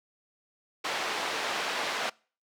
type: band-pass noise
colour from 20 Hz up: pink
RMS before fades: -32 dBFS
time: 0.84-2.1 s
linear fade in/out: 10 ms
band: 570 to 4300 Hz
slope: 12 dB/octave
effects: noise-tail reverb RT60 0.4 s tail -25 dB re dry